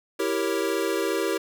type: chord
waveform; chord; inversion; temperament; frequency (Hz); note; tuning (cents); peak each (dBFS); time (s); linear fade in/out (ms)
square; E diminished seventh; none; equal; 329.6 / 392 / 466.2 / 554.4; E4 / G4 / Bb4 / Db5; 0 / 0 / 0 / 0; -30 / -28 / -30 / -33; 0.19-1.38; 10
effects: none